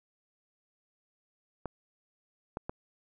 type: clicks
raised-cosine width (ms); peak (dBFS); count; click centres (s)
1; -21; 3; 1.657 / 2.571 / 2.695
effects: none